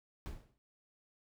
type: noise with exponential decay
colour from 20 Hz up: brown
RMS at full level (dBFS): -39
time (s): 0.26-0.58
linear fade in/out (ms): 0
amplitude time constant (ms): 68
effects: none